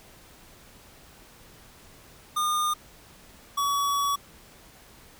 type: tone pair in turn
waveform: square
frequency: 1215 / 1132 Hz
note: D#6 / C#6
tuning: -42 / +36 cents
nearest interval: minor second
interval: 122 cents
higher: first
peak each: -24 dBFS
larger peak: neither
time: 2.36-2.74 / 3.57-4.16 s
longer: second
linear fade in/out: 10 ms
effects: pink hiss -52 dBFS RMS until 5.19 s